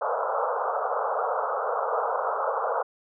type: band-pass noise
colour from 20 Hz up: pink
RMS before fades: -27 dBFS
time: 0.01-2.83 s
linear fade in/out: 10 ms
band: 450 to 1400 Hz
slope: 96 dB/octave
effects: none